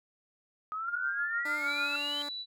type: exponential sweep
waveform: sine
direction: up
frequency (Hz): 1249 to 3136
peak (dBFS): -33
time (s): 0.72-2.22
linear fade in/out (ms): 0
type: tone with tremolo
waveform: sine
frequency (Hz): 1406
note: F6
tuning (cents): +11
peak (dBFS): -29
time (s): 0.88-1.96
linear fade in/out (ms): 5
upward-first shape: sine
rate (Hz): 6.6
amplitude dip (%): 65
type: tone with pitch glide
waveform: 10% pulse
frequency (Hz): 300.3 to 289.6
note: D4 to D4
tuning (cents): +39 to -24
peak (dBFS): -31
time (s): 1.45-2.29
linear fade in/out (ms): 5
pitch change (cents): -63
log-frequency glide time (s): 1.56-1.65
type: tone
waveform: sine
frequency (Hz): 3951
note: B7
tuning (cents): 0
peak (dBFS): -36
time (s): 1.66-2.46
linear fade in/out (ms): 50
effects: none

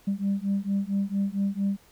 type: beating tone pair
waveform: sine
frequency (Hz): 196 / 200.4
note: G3 / G3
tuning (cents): 0 / +38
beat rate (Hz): 4.4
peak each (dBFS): -26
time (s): 0.07-1.77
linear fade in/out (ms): 10
effects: tanh soft clip ceiling -19 dBFS + pink hiss -58 dBFS RMS until 1.91 s

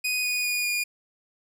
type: tone with pitch steps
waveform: sawtooth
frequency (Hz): 2489 / 2470 / 2452 / 2434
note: D#7 / D#7 / D#7 / D#7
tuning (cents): 0 / -13 / -26 / -39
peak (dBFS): -21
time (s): 0.04-0.84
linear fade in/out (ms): 10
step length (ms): 200
effects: none

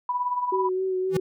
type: tone with tremolo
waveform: sine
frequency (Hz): 986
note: B5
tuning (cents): -3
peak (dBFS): -21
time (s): 0.09-0.69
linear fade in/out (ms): 2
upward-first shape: sine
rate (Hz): 18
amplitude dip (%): 60
type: tone with vibrato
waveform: sine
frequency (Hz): 374.7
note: F#4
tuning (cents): +22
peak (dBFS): -23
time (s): 0.52-1.2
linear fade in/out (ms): 5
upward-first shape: sine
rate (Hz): 3.8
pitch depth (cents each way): 23
type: tone with exponential growth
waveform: square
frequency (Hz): 164.81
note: E3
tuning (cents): 0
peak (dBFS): -21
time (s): 1.09-1.17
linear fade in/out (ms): 5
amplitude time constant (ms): 16
effects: none

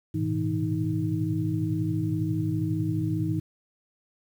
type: tone cluster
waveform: sine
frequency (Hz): 105.9 / 117.9 / 128 / 160.7 / 314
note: G#2 / A#2 / C3 / E3 / D#4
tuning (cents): +34 / +20 / -38 / -44 / +16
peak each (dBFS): -29 / -36 / -37 / -29 / -29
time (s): 0.14-3.4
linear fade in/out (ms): 10
effects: 9-bit

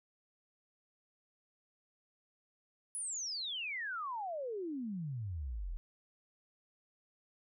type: exponential sweep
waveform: sine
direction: down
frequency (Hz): 10470 to 36.71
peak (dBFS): -37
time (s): 2.95-5.77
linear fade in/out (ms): 0
effects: none

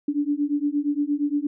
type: beating tone pair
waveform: sine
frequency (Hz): 286.4 / 295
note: D4 / D4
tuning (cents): -43 / +8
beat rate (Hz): 8.6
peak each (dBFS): -24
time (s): 0.08-1.47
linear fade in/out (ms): 5
effects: none

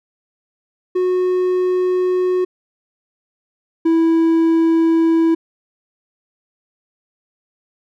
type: tone pair in turn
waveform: triangle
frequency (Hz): 365.6 / 328.2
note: F#4 / E4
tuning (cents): -21 / -8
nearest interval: major second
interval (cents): 187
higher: first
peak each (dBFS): -12 / -9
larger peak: second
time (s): 0.95-2.45 / 3.85-5.35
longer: neither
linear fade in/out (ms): 10
effects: none

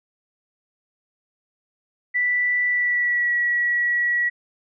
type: tone with pitch glide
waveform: sine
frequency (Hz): 1971 to 1928.2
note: B6 to B6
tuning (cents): -4 to -42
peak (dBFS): -18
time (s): 2.14-4.3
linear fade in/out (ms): 20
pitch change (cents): -38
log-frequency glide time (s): 2.68-3.33
effects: none

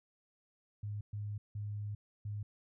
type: tone bursts at uneven times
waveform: sine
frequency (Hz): 103.83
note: G#2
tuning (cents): 0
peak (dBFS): -37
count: 4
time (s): 0.83-1.01 / 1.13-1.38 / 1.55-1.95 / 2.25-2.43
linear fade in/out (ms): 5
effects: none

